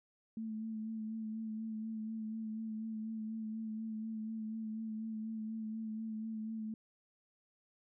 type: tone with vibrato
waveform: sine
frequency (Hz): 220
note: A3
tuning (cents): 0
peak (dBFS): -38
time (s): 0.37-6.74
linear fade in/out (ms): 2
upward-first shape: sine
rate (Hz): 4.1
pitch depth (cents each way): 27
effects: none